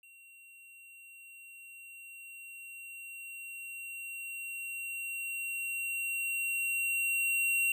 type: tone with level ramp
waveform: square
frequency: 2743 Hz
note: F7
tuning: 32 cents flat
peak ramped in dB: -55 to -27 dBFS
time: 0.03-7.72 s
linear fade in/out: 2 ms
effects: none